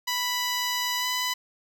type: tone with pitch glide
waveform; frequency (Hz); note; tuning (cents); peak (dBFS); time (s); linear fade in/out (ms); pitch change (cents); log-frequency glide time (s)
10% pulse; 987.8 to 998.7; B5 to B5; 0 to +19; -17; 0.07-1.34; 10; +19; 0.99-1.06
effects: none